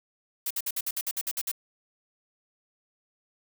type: noise bursts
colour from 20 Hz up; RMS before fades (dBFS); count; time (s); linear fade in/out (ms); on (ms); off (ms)
blue; -30; 11; 0.46-1.516; 5; 46; 55
effects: none